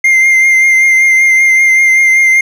triangle tone with vibrato, 2100 Hz, C7, 6 cents sharp, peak -3 dBFS, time 0.04-2.41 s, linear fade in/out 5 ms, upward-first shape triangle, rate 5.2 Hz, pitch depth 27 cents each way, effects none

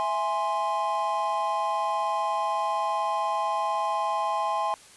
triangle chord, E augmented, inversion none, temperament equal, 659.3 / 830.6 / 1046.5 Hz, E5 / G#5 / B#5, 0 / 0 / 0 cents, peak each -30 / -26 / -26 dBFS, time 0-4.74 s, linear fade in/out 0 ms, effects white hiss -51 dBFS RMS until 4.96 s + resampled to 24000 Hz

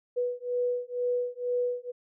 sine beating tone pair, 490 / 492.1 Hz, B4 / B4, -14 / -6 cents, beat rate 2.1 Hz, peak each -30 dBFS, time 0.16-1.92 s, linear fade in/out 20 ms, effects none

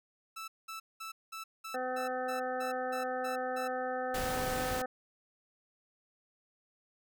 sawtooth tone bursts, 1318.5 Hz, E6, in tune, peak -37 dBFS, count 11, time 0.36-3.68 s, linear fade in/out 10 ms, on 120 ms, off 200 ms
harmonic tone, 254.7 Hz, C4, 46 cents flat, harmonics 1 / 2 / 3 / 5 / 6 / 7, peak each -44 / -36 / -37 / -43 / -45 / -45 dBFS, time 1.74-4.86 s, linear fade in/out 5 ms
pink noise, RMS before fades -38 dBFS, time 4.14-4.82 s, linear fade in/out 5 ms
effects none

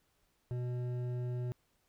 triangle tone with hard clipping, 123.47 Hz, B2, in tune, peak -36 dBFS, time 0.51-1.52 s, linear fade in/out 0 ms, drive 13 dB, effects pink hiss -75 dBFS RMS until 1.88 s

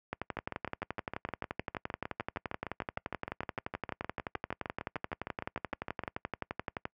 two click trains, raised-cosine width 0.5 ms, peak -21 / -19 dBFS, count 38 / 79, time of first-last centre 0.37-6.036 / 0.13-6.854 s, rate 6.53 / 11.6 Hz, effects noise-tail reverb RT60 0.1 s tail -26 dB re dry + high-pass 60 Hz 12 dB/octave

